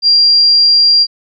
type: tone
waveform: sine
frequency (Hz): 4764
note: D8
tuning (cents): +24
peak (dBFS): -5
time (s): 0.02-1.07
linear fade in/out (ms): 50
effects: none